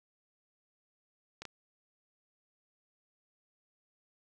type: clicks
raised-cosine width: 0.2 ms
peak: -25 dBFS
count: 2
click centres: 1.42 / 1.453 s
effects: none